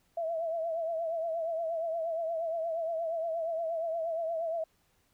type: tone with vibrato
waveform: sine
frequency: 659.3 Hz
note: E5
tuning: in tune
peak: -30 dBFS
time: 0.17-4.64 s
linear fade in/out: 5 ms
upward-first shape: triangle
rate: 8.5 Hz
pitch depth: 75 cents each way
effects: pink hiss -71 dBFS RMS until 5.13 s